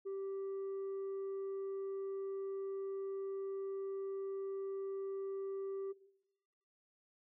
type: tone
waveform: sine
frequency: 390 Hz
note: G4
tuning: 9 cents flat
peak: -36 dBFS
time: 0.05-5.93 s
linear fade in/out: 20 ms
effects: noise-tail reverb RT60 0.9 s tail -18 dB re dry + tanh soft clip ceiling -38 dBFS